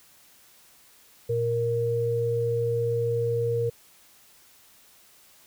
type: tone pair together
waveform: sine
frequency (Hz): 116.91 / 468.2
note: A#2 / A#4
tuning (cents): +5 / +8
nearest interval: 2 octaves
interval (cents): 2403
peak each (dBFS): -28 / -24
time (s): 1.29-3.7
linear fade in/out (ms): 10
effects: white hiss -56 dBFS RMS until 5.46 s